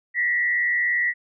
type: tone with frequency modulation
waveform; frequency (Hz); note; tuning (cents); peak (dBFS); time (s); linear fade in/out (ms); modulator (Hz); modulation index
sine; 1937; B6; -34; -19; 0.14-1.14; 50; 103; 0.67
effects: none